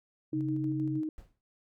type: tone with vibrato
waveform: sine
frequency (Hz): 136.7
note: C#3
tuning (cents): -24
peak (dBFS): -33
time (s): 0.32-1.02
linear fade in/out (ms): 50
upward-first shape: triangle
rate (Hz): 13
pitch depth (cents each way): 24
type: tone with tremolo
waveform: sine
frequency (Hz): 311.1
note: D#4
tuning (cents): 0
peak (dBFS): -29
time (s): 0.33-1.09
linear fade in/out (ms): 2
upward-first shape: square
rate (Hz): 6.4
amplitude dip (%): 25
type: noise with exponential decay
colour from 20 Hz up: brown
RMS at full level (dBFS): -46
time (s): 1.18-1.41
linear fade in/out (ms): 0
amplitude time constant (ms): 50
effects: none